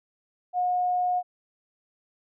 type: tone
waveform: sine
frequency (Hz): 722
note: F#5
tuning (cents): -43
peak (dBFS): -22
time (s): 0.53-1.23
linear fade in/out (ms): 50
effects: none